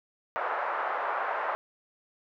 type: band-pass noise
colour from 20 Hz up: white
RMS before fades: -31 dBFS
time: 0.36-1.55 s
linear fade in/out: 0 ms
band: 560 to 1400 Hz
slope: 24 dB/octave
effects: none